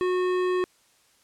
sine tone with hard clipping, 364.9 Hz, F#4, 24 cents flat, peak -24 dBFS, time 0.01-0.64 s, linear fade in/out 0 ms, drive 14 dB, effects white hiss -62 dBFS RMS until 1.23 s + low-pass 10000 Hz 12 dB/octave

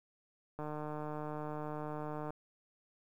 click train, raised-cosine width 1 ms, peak -28 dBFS, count 260, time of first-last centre 0.59-2.305 s, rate 151 Hz, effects 11-bit

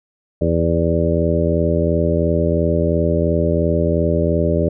harmonic tone with a mistuned harmonic, 82.9 Hz, E2, 10 cents sharp, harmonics 1 / 2 / 3 / 4 / 5 / 6 / 7, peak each -20 / -20 / -24 / -23 / -22 / -25 / -21 dBFS, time 0.41-4.69 s, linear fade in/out 5 ms, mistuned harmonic 7, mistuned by +20 cents, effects none

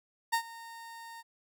30% pulse tone with ADSR envelope, 920 Hz, A#5, 23 cents flat, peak -22 dBFS, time 0.32-1.23 s, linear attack 18 ms, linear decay 82 ms, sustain -20 dB, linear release 32 ms, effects none

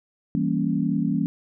sine chord, E diminished seventh, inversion none, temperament equal, 164.81 / 196 / 233.1 / 277.2 Hz, E3 / G3 / Bb3 / Db4, 0 / 0 / 0 / 0 cents, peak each -26 dBFS, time 0.35-1.26 s, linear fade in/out 0 ms, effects none

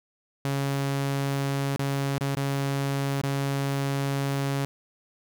sawtooth tone with dropouts, 138.59 Hz, C#3, in tune, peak -21 dBFS, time 0.45-4.65 s, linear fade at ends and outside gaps 0 ms, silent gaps 1.761-1.794 / 2.182-2.209 / 2.35-2.369 / 3.215-3.235 s, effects none

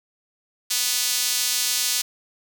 sawtooth tone with high-pass filter, 246.9 Hz, B3, in tune, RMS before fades -23 dBFS, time 0.7-2.02 s, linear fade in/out 10 ms, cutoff 4700 Hz, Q 1, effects none

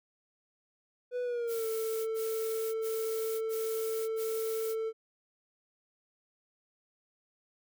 triangle tone with pitch glide, 493.9 to 445.1 Hz, B4 to A4, 0 to +20 cents, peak -29 dBFS, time 1.11-4.93 s, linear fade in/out 50 ms, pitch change -180 cents, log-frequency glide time 1.23-1.67 s
blue noise bursts, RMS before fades -43 dBFS, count 5, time 1.47-4.758 s, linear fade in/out 50 ms, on 600 ms, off 72 ms
effects none

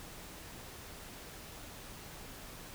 silence, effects pink hiss -49 dBFS RMS until 2.74 s

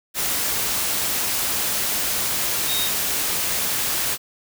sine tone in noise, 3729 Hz, A#7, in tune, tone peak -24 dBFS, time 2.66-2.9 s, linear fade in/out 50 ms, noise white, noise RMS -23 dBFS, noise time 0.14-4.18 s, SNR -4 dB, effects none

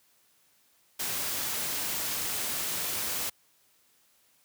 white noise, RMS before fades -32 dBFS, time 0.99-3.3 s, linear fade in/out 10 ms, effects white hiss -66 dBFS RMS until 4.44 s + high-pass 60 Hz 12 dB/octave

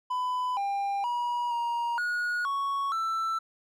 triangle tone with pitch steps, 1001 / 798 / 963 / 944 / 1449 / 1111 / 1330 Hz, B5 / G5 / B5 / A#5 / F#6 / C#6 / E6, +23 / +31 / -44 / +22 / -37 / +4 / +15 cents, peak -25 dBFS, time 0.1-3.39 s, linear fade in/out 10 ms, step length 470 ms, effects none

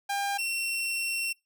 sawtooth tone pair in turn, 801 / 2718 Hz, G5 / F7, +37 / -48 cents, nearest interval octave + major sixth, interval 2115 cents, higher second, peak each -24 / -25 dBFS, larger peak first, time 0.09-0.38 / 0.38-1.33 s, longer second, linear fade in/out 10 ms, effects noise-tail reverb RT60 0.2 s tail -22 dB re dry

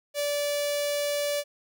sawtooth tone with notch filter, 580 Hz, D5, 22 cents flat, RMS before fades -28 dBFS, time 0.14-1.44 s, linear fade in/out 50 ms, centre 1300 Hz, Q 0.85, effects none

